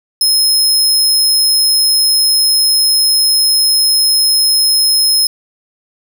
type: tone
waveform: sawtooth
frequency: 5150 Hz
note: E8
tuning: 41 cents flat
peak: -6 dBFS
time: 0.21-5.27 s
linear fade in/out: 2 ms
effects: none